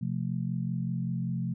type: chord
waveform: sine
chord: F major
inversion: second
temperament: equal with one note detuned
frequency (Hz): 129.53 / 174.61 / 220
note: C3 / F3 / A3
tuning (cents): -17 / 0 / 0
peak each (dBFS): -32 / -32 / -36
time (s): 0.01-1.54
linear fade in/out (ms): 10
effects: none